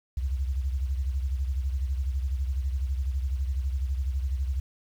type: beating tone pair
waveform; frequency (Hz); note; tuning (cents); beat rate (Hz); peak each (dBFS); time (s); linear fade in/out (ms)
sine; 65.4 / 77.4; C2 / D#2; 0 / -9; 12; -26 / -34; 0.17-4.6; 5
effects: 9-bit